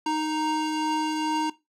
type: tone pair together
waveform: square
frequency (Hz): 310 / 932.3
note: D#4 / A#5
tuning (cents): -6 / 0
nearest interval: octave + perfect fifth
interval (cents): 1906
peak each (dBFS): -28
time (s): 0.06-1.5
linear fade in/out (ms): 5
effects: noise-tail reverb RT60 0.2 s tail -17 dB re dry + low-pass 7000 Hz 12 dB/octave